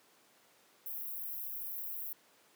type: high-pass noise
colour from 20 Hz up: white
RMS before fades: -41 dBFS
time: 0.86-2.13 s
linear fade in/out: 2 ms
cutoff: 12000 Hz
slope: 48 dB/octave
effects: pink hiss -65 dBFS RMS until 2.55 s + high-pass 300 Hz 12 dB/octave